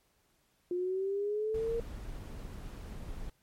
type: linear sweep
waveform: sine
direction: up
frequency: 351.8 to 467.6 Hz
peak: -30 dBFS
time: 0.71-1.8 s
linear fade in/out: 2 ms
type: noise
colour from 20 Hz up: brown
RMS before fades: -42 dBFS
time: 1.54-3.3 s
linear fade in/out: 5 ms
effects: pink hiss -72 dBFS RMS until 3.42 s + MP3 64 kbps